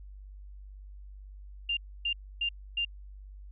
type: tone bursts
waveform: sine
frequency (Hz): 2794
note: F7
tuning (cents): 0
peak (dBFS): -27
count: 4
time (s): 1.69-2.85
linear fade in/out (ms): 5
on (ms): 80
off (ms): 280
effects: added 49 Hz sine -44 dBFS peak until 3.51 s